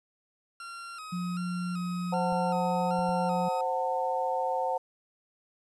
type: tone with vibrato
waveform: 40% pulse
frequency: 1318.5 Hz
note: E6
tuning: in tune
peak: -39 dBFS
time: 0.6-3.61 s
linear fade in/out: 2 ms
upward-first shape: square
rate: 1.3 Hz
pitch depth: 73 cents each way
type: tone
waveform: sine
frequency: 178.1 Hz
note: F3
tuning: 34 cents sharp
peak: -30 dBFS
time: 1.12-3.49 s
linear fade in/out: 10 ms
type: chord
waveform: sine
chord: F# diminished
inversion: second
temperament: equal with one note detuned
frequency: 523.3 / 740 / 896.4 Hz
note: C5 / F#5 / A5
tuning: 0 / 0 / +32 cents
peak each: -31 dBFS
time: 2.12-4.78 s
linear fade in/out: 10 ms
type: clicks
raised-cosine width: 5 ms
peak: -36 dBFS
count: 3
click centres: 2.325 / 2.991 / 3.092 s
effects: resampled to 24000 Hz + 10-bit